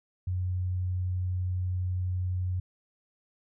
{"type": "tone", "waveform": "sine", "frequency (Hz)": 91.2, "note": "F#2", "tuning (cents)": -24, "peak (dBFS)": -27, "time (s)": [0.27, 2.6], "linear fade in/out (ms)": 5, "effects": []}